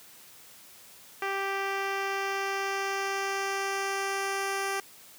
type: tone with low-pass filter sweep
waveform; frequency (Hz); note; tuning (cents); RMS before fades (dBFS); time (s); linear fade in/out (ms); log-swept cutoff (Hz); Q
10% pulse; 392; G4; 0; -31; 1.22-4.8; 2; 3100 to 12000; 0.87
effects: white hiss -52 dBFS RMS until 5.18 s + high-pass 80 Hz 12 dB/octave